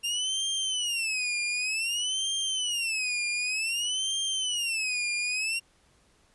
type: tone with vibrato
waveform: sawtooth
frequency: 2768 Hz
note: F7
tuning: 16 cents flat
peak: -24 dBFS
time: 0.03-5.6 s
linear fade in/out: 20 ms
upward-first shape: sine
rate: 0.54 Hz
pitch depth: 240 cents each way
effects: pink hiss -64 dBFS RMS until 6.34 s + resampled to 24000 Hz

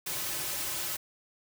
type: noise with comb filter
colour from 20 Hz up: white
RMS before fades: -34 dBFS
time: 0.06-0.97 s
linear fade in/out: 10 ms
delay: 4.3 ms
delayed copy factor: -0.75
effects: none

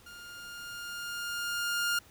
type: tone with level ramp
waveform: sawtooth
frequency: 1410 Hz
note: F6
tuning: 16 cents sharp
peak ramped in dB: -43 to -23 dBFS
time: 0.06-1.99 s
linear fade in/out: 5 ms
effects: pink hiss -58 dBFS RMS until 2.1 s

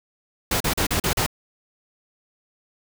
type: noise bursts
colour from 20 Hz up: pink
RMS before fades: -22 dBFS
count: 6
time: 0.51-1.264 s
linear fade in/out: 5 ms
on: 94 ms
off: 38 ms
effects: none

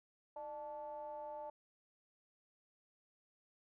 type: ring-modulated tone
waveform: triangle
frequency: 138.59 Hz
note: C#3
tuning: in tune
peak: -39 dBFS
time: 0.36-1.5 s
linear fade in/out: 5 ms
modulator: 738 Hz
effects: none

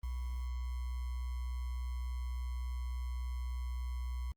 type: tone with sample-and-hold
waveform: sine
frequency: 61.74 Hz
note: B1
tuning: in tune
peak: -35 dBFS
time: 0.03-4.32 s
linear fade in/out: 5 ms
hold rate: 1050 Hz
effects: Opus 24 kbps

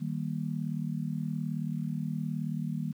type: chord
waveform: sine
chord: Eb major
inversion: none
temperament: just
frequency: 155.56 / 194.45 / 233.3 Hz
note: Eb3 / G3 / Bb3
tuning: 0 / -14 / +2 cents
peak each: -33 / -36 / -36 dBFS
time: 0-2.93 s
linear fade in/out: 20 ms
effects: 10-bit

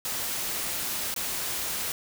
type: noise with dropouts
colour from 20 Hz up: white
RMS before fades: -31 dBFS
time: 0.05-1.92 s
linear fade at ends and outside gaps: 1 ms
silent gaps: 1.141-1.162 s
effects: none

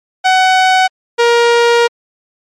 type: tone pair in turn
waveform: sawtooth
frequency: 749 / 471.8 Hz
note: F#5 / A#4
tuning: +21 / +21 cents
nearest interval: minor sixth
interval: 800 cents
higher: first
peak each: -3 dBFS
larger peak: neither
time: 0.24-0.88 / 1.18-1.88 s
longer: second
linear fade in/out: 20 ms
effects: low-pass 5000 Hz 12 dB/octave + MP3 64 kbps

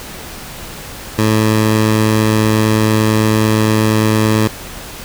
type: tone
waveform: 15% pulse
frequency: 108.8 Hz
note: A2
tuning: 19 cents flat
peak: -4 dBFS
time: 1.18-4.48 s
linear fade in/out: 10 ms
effects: pink hiss -30 dBFS RMS until 5.04 s

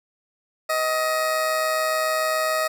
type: tone with amplitude modulation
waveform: 20% pulse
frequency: 630 Hz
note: D#5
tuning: 21 cents sharp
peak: -14 dBFS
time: 0.69-2.68 s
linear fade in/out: 10 ms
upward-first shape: sine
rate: 127 Hz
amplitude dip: 40%
effects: none

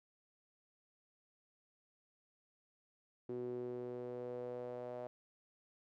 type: tone with band-pass filter sweep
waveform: sawtooth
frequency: 123.1 Hz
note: B2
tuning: 5 cents flat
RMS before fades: -44 dBFS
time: 3.29-5.07 s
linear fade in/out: 0 ms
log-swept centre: 350 to 600 Hz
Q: 4.7
effects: none

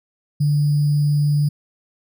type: tone with sample-and-hold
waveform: sine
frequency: 146.83 Hz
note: D3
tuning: in tune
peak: -14 dBFS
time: 0.4-1.49 s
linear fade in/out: 10 ms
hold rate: 4900 Hz
effects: none

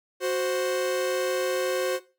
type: tone pair together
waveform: 45% pulse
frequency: 369.4 / 523.3 Hz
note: F#4 / C5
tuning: -3 / 0 cents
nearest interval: tritone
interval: 603 cents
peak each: -27 dBFS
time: 0.2-2 s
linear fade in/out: 50 ms
effects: noise-tail reverb RT60 0.3 s tail -17 dB re dry

